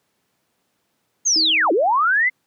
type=linear two-way sweep; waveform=sine; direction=down then up; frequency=6645 to 300 to 2103 Hz; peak=-14 dBFS; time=1.25-2.3 s; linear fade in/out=20 ms; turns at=1.72 s
type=tone with exponential decay; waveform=sine; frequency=318.2 Hz; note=D#4; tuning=39 cents sharp; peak=-24 dBFS; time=1.36-2.15 s; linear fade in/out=0 ms; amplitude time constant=170 ms
effects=pink hiss -69 dBFS RMS until 2.46 s + high-pass 150 Hz 12 dB/octave